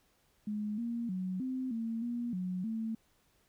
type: tone with pitch steps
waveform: sine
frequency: 210.2 / 234.5 / 185.3 / 258.6 / 227.2 / 238.8 / 182.9 / 223.2 Hz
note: G#3 / A#3 / F#3 / C4 / A#3 / A#3 / F#3 / A3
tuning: +21 / +11 / +3 / -20 / -44 / +42 / -20 / +25 cents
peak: -33 dBFS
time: 0.47-2.95 s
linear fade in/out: 5 ms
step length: 310 ms
effects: pink hiss -71 dBFS RMS until 3.48 s